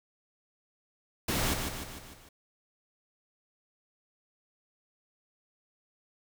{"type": "noise with echo", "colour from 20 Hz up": "pink", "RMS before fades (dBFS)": -30, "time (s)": [1.28, 1.54], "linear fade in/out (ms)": 5, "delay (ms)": 150, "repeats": 5, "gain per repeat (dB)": -5, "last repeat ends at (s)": 2.29, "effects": []}